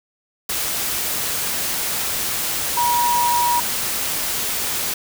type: tone in noise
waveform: sine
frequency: 960 Hz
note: B5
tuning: 49 cents flat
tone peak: -16 dBFS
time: 2.77-3.6 s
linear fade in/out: 5 ms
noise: white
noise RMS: -23 dBFS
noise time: 0.49-4.94 s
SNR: +4 dB
effects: none